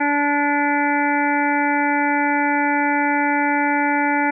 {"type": "harmonic tone", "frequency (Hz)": 289.3, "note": "D4", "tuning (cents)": -26, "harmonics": [1, 2, 3, 5, 6, 7, 8], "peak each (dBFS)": [-21, -29, -20, -25, -27, -26, -28], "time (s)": [0, 4.31], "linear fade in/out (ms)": 10, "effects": []}